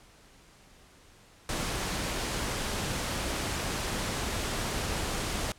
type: noise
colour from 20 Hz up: pink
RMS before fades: -32 dBFS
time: 1.49-5.52 s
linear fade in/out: 2 ms
effects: pink hiss -57 dBFS RMS until 5.58 s + low-pass 10000 Hz 12 dB/octave